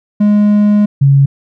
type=tone pair in turn; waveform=triangle / sine; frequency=207.7 / 138.62 Hz; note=G#3 / C#3; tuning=0 / 0 cents; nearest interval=perfect fifth; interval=700 cents; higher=first; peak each=-4 dBFS; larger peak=neither; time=0.2-0.86 / 1.01-1.26 s; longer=first; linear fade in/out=10 ms; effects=none